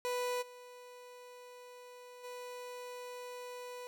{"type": "tone with level steps", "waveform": "30% pulse", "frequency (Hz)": 493.9, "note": "B4", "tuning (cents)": 0, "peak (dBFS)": [-31, -48, -41], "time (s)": [0.05, 3.87], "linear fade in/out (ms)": 0, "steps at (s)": [0.41, 2.23], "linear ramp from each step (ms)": 20, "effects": []}